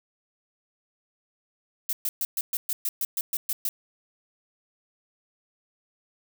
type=noise bursts; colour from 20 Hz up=violet; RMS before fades=-27 dBFS; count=12; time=1.89-3.69 s; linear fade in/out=2 ms; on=40 ms; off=120 ms; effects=none